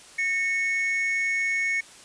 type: tone pair together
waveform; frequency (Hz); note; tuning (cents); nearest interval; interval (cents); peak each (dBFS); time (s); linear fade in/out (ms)
triangle; 1832.9 / 2205; A#6 / C#7; -30 / -10; minor third; 320; -28 / -22; 0.18-1.81; 10
effects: white hiss -48 dBFS RMS until 2.04 s + resampled to 22050 Hz